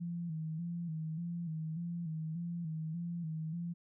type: tone with vibrato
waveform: sine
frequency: 164.81 Hz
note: E3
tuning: in tune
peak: -36 dBFS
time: 0-3.74 s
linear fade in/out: 20 ms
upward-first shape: square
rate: 1.7 Hz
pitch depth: 68 cents each way
effects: none